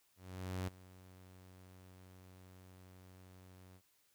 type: tone with ADSR envelope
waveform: sawtooth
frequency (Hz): 92.5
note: F#2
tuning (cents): 0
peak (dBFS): -33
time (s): 0.16-3.82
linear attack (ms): 520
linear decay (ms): 6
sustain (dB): -20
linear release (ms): 71
effects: white hiss -74 dBFS RMS until 4.14 s